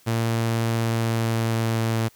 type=tone with pitch glide; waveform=sawtooth; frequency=114.6 to 113.09 Hz; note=A#2 to A2; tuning=-29 to +48 cents; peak=-17 dBFS; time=0.06-2.09 s; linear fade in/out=20 ms; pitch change=-23 cents; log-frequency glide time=0.8-1.96 s; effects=white hiss -56 dBFS RMS until 2.15 s

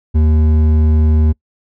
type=tone with hard clipping; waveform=triangle; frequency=77.78 Hz; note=D#2; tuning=in tune; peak=-10 dBFS; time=0.14-1.33 s; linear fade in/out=20 ms; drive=12 dB; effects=noise-tail reverb RT60 0.1 s tail -25 dB re dry

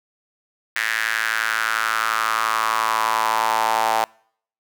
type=tone with high-pass filter sweep; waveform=sawtooth; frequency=111.5 Hz; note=A2; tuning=23 cents sharp; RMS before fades=-21 dBFS; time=0.76-4.04 s; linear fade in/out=0 ms; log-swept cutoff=1800 to 800 Hz; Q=4.5; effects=noise-tail reverb RT60 0.6 s tail -26 dB re dry

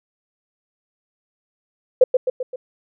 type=tone with echo; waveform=sine; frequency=509 Hz; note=C5; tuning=48 cents flat; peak=-6 dBFS; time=2.01-2.04 s; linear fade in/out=5 ms; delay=130 ms; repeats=4; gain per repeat=-5 dB; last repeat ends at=2.56 s; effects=none

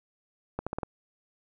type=accelerating click train; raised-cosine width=1 ms; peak=-17 dBFS; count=5; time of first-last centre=0.59-0.832 s; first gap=76 ms; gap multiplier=0.85; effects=none

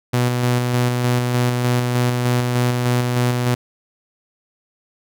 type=tone with tremolo; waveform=sawtooth; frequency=123 Hz; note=B2; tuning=7 cents flat; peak=-11 dBFS; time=0.13-3.55 s; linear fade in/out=10 ms; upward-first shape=square; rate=3.3 Hz; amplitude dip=30%; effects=none

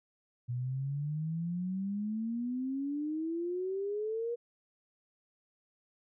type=exponential sweep; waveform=sine; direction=up; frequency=120 to 480 Hz; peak=-32 dBFS; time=0.48-4.36 s; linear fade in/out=20 ms; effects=none

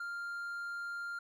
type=tone; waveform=triangle; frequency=1396.9 Hz; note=F6; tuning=in tune; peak=-36 dBFS; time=0-1.19 s; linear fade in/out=5 ms; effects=none

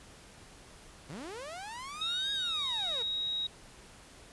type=linear two-way sweep; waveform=sawtooth; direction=up then down; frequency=117.8 to 1661.2 to 434.2 Hz; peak=-37 dBFS; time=1.09-3.03 s; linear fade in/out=10 ms; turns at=2.32 s
type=tone with pitch glide; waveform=sine; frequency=3750 to 3800 Hz; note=A#7 to A#7; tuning=+10 to +33 cents; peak=-31 dBFS; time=2.01-3.47 s; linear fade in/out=5 ms; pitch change=+23 cents; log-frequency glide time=2.24-3.24 s
effects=pink hiss -54 dBFS RMS until 4.32 s + resampled to 24000 Hz

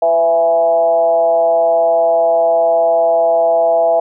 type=tone with frequency modulation; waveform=sine; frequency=665 Hz; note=E5; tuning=15 cents sharp; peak=-9 dBFS; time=0.02-4 s; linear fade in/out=5 ms; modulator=163 Hz; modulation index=0.69; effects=none

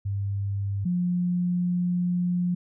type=tone pair in turn; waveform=sine; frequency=99.6 / 177.57 Hz; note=G2 / F3; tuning=+28 / +29 cents; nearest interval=minor seventh; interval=1001 cents; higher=second; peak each=-25 / -22 dBFS; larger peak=second; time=0.05-0.85 / 0.85-2.55 s; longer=second; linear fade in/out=10 ms; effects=none

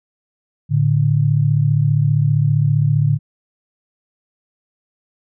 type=tone pair together; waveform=sine; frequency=111.69 / 146.83 Hz; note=A2 / D3; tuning=+26 / 0 cents; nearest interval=perfect fourth; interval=474 cents; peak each=-16 / -14 dBFS; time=0.69-3.19 s; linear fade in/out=50 ms; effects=none

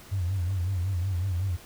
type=tone with vibrato; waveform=sine; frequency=92 Hz; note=F#2; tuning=9 cents flat; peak=-24 dBFS; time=0.11-1.57 s; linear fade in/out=20 ms; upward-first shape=sine; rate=5.4 Hz; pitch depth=120 cents each way; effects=tanh soft clip ceiling -20 dBFS + pink hiss -49 dBFS RMS until 1.65 s

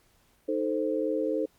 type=chord; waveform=sine; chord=A diminished; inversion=second; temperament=equal; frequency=311.1 / 440 / 523.3 Hz; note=Eb4 / A4 / C5; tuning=0 / 0 / 0 cents; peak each=-30 dBFS; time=0.48-1.46 s; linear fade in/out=10 ms; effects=pink hiss -65 dBFS RMS until 1.58 s + Opus 48 kbps

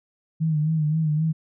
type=tone with vibrato; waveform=sine; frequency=155.56 Hz; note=D#3; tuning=in tune; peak=-19 dBFS; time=0.4-1.33 s; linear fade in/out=20 ms; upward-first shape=sine; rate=3.8 Hz; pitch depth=61 cents each way; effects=none

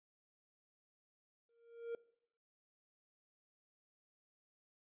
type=tone with exponential growth; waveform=triangle; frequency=466.2 Hz; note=A#4; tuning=in tune; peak=-35 dBFS; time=1.49-1.95 s; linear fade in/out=2 ms; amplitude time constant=100 ms; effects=noise-tail reverb RT60 0.7 s tail -22 dB re dry + resampled to 8000 Hz

